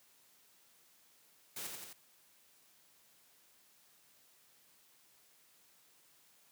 white noise with echo, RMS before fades -43 dBFS, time 1.56-1.67 s, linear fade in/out 5 ms, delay 87 ms, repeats 3, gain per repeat -3 dB, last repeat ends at 1.931 s, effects white hiss -67 dBFS RMS until 6.51 s + high-pass 100 Hz 12 dB/octave

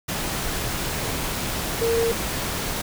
sine tone in noise, 460.4 Hz, A#4, 22 cents flat, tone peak -19 dBFS, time 1.81-2.12 s, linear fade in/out 10 ms, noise pink, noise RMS -27 dBFS, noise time 0.08-2.82 s, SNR +5 dB, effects none

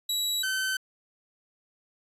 sawtooth tone pair in turn, 3900 / 1532.6 Hz, B7 / G6, -23 / -40 cents, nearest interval octave + major third, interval 1617 cents, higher first, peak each -23 dBFS, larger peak neither, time 0.09-0.43 / 0.43-0.77 s, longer neither, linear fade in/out 5 ms, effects resampled to 32000 Hz

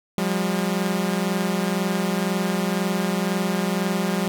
sawtooth tone pair together, 179.52 / 201.5 Hz, F3 / G3, +48 / +48 cents, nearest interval major second, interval 200 cents, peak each -20 dBFS, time 0.18-4.28 s, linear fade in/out 0 ms, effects none

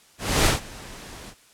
pink noise with ADSR envelope, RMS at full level -17 dBFS, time 0.18-1.35 s, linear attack 280 ms, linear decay 140 ms, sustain -23 dB, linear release 63 ms, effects white hiss -55 dBFS RMS until 1.53 s + low-pass 10000 Hz 12 dB/octave

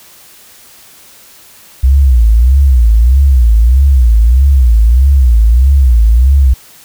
sine tone with vibrato, 61.6 Hz, B1, 4 cents flat, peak -3 dBFS, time 1.83-6.54 s, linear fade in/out 10 ms, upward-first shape sine, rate 1.6 Hz, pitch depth 210 cents each way, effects white hiss -39 dBFS RMS until 6.84 s

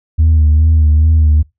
sine tone with vibrato, 77.78 Hz, D#2, in tune, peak -4 dBFS, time 0.18-1.43 s, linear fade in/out 20 ms, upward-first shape sine, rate 2.4 Hz, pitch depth 46 cents each way, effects noise-tail reverb RT60 0.2 s tail -24 dB re dry + tanh soft clip ceiling -4 dBFS

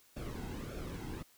brown noise with flanger, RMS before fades -42 dBFS, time 0.16-1.23 s, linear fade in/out 10 ms, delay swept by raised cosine 1 to 1.73 ms, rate 1.7 Hz, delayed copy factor -0.65, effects white hiss -65 dBFS RMS until 1.37 s

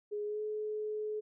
sine tone with pitch glide, 416.5 to 426.5 Hz, G#4 to G#4, +5 to +46 cents, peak -34 dBFS, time 0.11-1.21 s, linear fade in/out 20 ms, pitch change +41 cents, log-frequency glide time 0.25-0.41 s, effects none

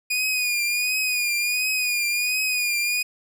sawtooth tone with vibrato, 2459 Hz, D#7, 21 cents flat, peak -18 dBFS, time 0.1-3.03 s, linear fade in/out 10 ms, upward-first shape triangle, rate 1.4 Hz, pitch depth 61 cents each way, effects none

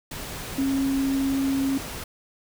sine tone in noise, 271.4 Hz, C#4, 36 cents flat, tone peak -21 dBFS, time 0.58-1.78 s, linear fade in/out 5 ms, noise pink, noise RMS -35 dBFS, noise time 0.11-2.04 s, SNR +11 dB, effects none

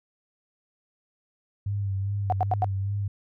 sine tone with vibrato, 99.1 Hz, G2, 19 cents sharp, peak -25 dBFS, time 1.66-3.08 s, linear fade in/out 5 ms, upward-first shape sine, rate 2.5 Hz, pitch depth 42 cents each way
sine tone bursts, 739 Hz, F#5, 2 cents flat, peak -20 dBFS, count 4, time 2.3-2.644 s, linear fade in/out 0 ms, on 23 ms, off 84 ms
effects none

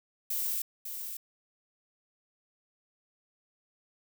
violet noise with echo, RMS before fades -32 dBFS, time 0.3-0.62 s, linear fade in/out 5 ms, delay 550 ms, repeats 1, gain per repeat -7 dB, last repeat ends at 1.17 s, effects none

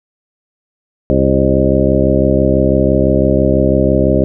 harmonic tone with a mistuned harmonic, 66 Hz, C2, 16 cents sharp, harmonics 1 / 2 / 3 / 4 / 5 / 6 / 8 / 9, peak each -17 / -17 / -17 / -17 / -17 / -17 / -17 / -17 dBFS, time 1.1-4.24 s, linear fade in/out 0 ms, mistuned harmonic 9, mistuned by +38 cents, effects none

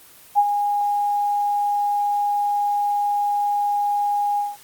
sine tone with ADSR envelope, 820 Hz, G#5, 22 cents flat, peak -10 dBFS, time 0.35-4.57 s, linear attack 36 ms, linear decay 49 ms, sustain -8 dB, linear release 190 ms, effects white hiss -47 dBFS RMS until 4.63 s + Opus 24 kbps

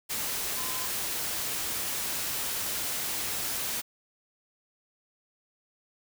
sine tone in noise, 1026 Hz, C6, 34 cents flat, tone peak -41 dBFS, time 0.56-0.87 s, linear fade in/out 20 ms, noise white, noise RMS -32 dBFS, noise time 0.09-3.82 s, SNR -12 dB, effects none

